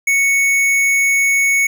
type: tone with tanh clipping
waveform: sine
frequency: 2217 Hz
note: C#7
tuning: in tune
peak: -13 dBFS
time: 0.07-1.67 s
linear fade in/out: 5 ms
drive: 17 dB
effects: none